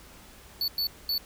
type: tone bursts at uneven times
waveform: square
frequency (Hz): 4460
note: C#8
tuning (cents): +10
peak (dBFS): -26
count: 3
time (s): 0.61-0.68 / 0.78-0.87 / 1.09-1.18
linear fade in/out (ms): 2
effects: added 60 Hz sine -56 dBFS peak until 1.25 s + pink hiss -51 dBFS RMS until 1.25 s